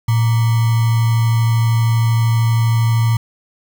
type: tone with sample-and-hold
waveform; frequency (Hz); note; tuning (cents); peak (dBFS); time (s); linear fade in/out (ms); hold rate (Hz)
sine; 114.1; A#2; -37; -11; 0.08-3.17; 5; 1050
effects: none